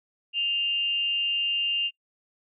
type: tone with frequency modulation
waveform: sine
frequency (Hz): 2800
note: F7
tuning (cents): +4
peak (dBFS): -23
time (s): 0.33-1.91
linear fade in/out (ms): 50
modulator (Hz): 257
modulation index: 0.27
effects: noise-tail reverb RT60 0.1 s tail -25 dB re dry